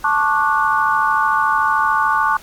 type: chord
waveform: sine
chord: D major seventh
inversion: second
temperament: just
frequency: 881 / 1101.2 / 1174.7 / 1468.3 Hz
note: A5 / C#6 / D6 / F#6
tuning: +2 / -12 / 0 / -14 cents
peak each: -19 dBFS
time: 0.04-2.37 s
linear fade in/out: 5 ms
effects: pink hiss -43 dBFS RMS until 2.42 s + AAC 64 kbps